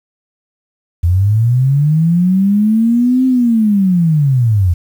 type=linear two-way sweep; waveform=sine; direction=up then down; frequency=82.5 to 261.6 to 82.5 Hz; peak=-8 dBFS; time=1.03-4.74 s; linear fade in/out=10 ms; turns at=3.26 s; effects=7-bit